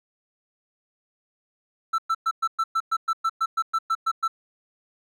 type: tone bursts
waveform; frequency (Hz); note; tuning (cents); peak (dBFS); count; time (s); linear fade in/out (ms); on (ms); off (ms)
triangle; 1330; E6; +15; -18; 15; 1.93-4.28; 10; 54; 110
effects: none